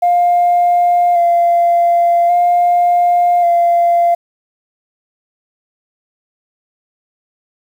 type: tone with vibrato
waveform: sine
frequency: 697 Hz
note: F5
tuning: 4 cents flat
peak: -7 dBFS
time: 0.02-4.15 s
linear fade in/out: 10 ms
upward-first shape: square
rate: 0.44 Hz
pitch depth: 17 cents each way
effects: tanh soft clip ceiling -5 dBFS + 7-bit